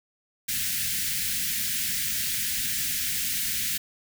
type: band-stop noise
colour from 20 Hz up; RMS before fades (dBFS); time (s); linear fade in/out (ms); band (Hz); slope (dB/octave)
white; -28; 0.48-3.78; 10; 250 to 1600; 48
effects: none